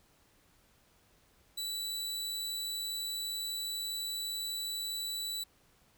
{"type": "tone", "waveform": "sawtooth", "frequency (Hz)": 3951, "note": "B7", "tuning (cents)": 0, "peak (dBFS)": -32, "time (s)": [1.57, 5.44], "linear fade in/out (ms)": 10, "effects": ["pink hiss -67 dBFS RMS until 5.97 s"]}